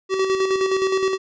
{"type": "tone with tremolo", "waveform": "square", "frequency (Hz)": 381.9, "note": "G4", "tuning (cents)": -45, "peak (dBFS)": -17, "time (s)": [0.09, 1.18], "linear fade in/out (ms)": 50, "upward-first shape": "square", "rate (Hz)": 9.6, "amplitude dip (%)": 45, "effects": ["resampled to 16000 Hz"]}